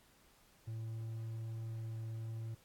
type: tone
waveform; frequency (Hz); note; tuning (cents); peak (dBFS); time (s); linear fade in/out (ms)
triangle; 112.6; A2; +40; -38; 0.67-2.55; 10
effects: pink hiss -67 dBFS RMS until 2.64 s + AAC 64 kbps